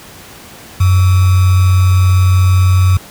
sine tone with sample-and-hold, 92.5 Hz, F#2, in tune, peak -5 dBFS, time 0.8-2.97 s, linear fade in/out 5 ms, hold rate 1225 Hz, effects pink hiss -35 dBFS RMS until 3.1 s + high-pass 60 Hz 12 dB/octave

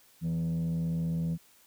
sine tone with frequency modulation, 166 Hz, E3, 12 cents sharp, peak -25 dBFS, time 0.21-1.38 s, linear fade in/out 50 ms, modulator 80.8 Hz, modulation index 0.35, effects tanh soft clip ceiling -27 dBFS + white hiss -61 dBFS RMS until 1.66 s

